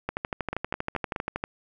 two click trains, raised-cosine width 0.5 ms, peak -13 / -15 dBFS, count 18 / 4, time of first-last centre 0.09-1.439 / 0.53-1.162 s, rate 12.6 / 4.75 Hz, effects none

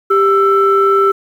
sine tone pair together, 394.3 / 1328.7 Hz, G4 / E6, +10 / +13 cents, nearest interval octave + major sixth, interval 2103 cents, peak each -10 dBFS, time 0.1-1.12 s, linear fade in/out 10 ms, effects tanh soft clip ceiling -1 dBFS + 7-bit

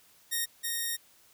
5% pulse tone pair in turn, 1857 / 1857 Hz, A#6 / A#6, -7 / -7 cents, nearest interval unison, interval 0 cents, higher neither, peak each -18 / -20 dBFS, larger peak first, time 0.31-0.46 / 0.63-0.97 s, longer second, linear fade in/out 20 ms, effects white hiss -61 dBFS RMS until 1.33 s

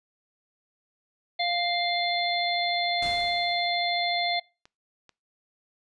harmonic tone, 698.5 Hz, F5, in tune, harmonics 1 / 3 / 5 / 6, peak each -27 / -30 / -31 / -31 dBFS, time 1.39-4.4 s, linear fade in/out 10 ms
pink noise with exponential decay, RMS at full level -37 dBFS, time 3.02-3.99 s, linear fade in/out 5 ms, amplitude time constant 210 ms
clicks, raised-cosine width 0.2 ms, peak -33 dBFS, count 2, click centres 4.655 / 5.093 s
effects noise-tail reverb RT60 0.3 s tail -23 dB re dry + resampled to 22050 Hz

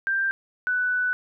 sine tone pair in turn, 1579 / 1490.4 Hz, G6 / F#6, +12 / +12 cents, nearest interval minor second, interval 100 cents, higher first, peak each -21 dBFS, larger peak neither, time 0.07-0.31 / 0.67-1.13 s, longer second, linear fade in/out 0 ms, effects none

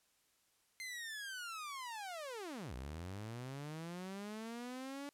sawtooth linear two-way sweep, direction down then up, 2093 to 59 to 287.6 Hz, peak -40 dBFS, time 0.8-5.09 s, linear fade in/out 0 ms, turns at 2.74 s, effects white hiss -75 dBFS RMS until 5.13 s + low-pass 12000 Hz 12 dB/octave

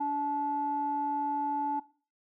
square tone with low-pass filter, 288.8 Hz, D4, 29 cents flat, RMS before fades -31 dBFS, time 0-1.8 s, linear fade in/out 10 ms, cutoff 840 Hz, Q 7.8, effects noise-tail reverb RT60 0.4 s tail -18 dB re dry

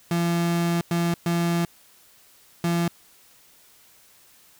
35% pulse tone bursts at uneven times, 170.5 Hz, F3, 41 cents flat, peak -19 dBFS, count 4, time 0.11-0.81 / 0.91-1.14 / 1.26-1.65 / 2.64-2.88 s, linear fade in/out 2 ms, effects white hiss -55 dBFS RMS until 4.59 s

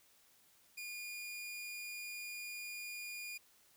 sawtooth tone, 2430 Hz, D#7, 42 cents flat, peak -40 dBFS, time 0.77-3.38 s, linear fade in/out 10 ms, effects white hiss -68 dBFS RMS until 3.76 s

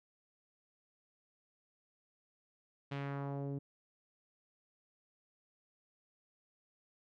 sawtooth tone with low-pass filter sweep, 140.1 Hz, C#3, 19 cents sharp, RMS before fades -40 dBFS, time 2.91-3.59 s, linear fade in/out 10 ms, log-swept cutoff 3300 to 330 Hz, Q 1.4, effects none

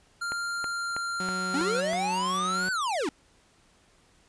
square tone with pitch glide, 1394 to 1386 Hz, F6 to F6, -4 to -14 cents, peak -30 dBFS, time 0.21-1.81 s, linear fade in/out 10 ms, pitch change -10 cents, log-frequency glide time 0.53-1.02 s
click train, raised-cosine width 0.5 ms, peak -20 dBFS, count 6, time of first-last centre 0.32-1.933 s, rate 3.1 Hz
sawtooth tone, 185 Hz, F#3, in tune, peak -29 dBFS, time 1.2-2.69 s, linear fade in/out 2 ms
square linear two-way sweep, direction up then down, 253.4 to 1529 to 253.4 Hz, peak -27 dBFS, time 1.54-3.09 s, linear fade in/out 2 ms, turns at 2.71 s
effects pink hiss -62 dBFS RMS until 4.28 s + resampled to 22050 Hz

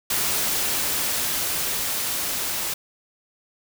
white noise with level ramp, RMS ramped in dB -23 to -27 dBFS, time 0.1-2.74 s, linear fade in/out 5 ms, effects none

